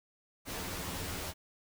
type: noise with comb filter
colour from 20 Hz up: pink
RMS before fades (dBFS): -39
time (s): 0.45-1.34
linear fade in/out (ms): 50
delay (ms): 11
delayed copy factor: +0.6
effects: none